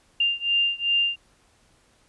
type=beating tone pair; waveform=sine; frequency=2794 / 2796.6 Hz; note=F7 / F7; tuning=0 / +2 cents; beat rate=2.6 Hz; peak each=-23 / -24 dBFS; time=0.2-1.16 s; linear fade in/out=5 ms; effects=pink hiss -61 dBFS RMS until 2.08 s + resampled to 24000 Hz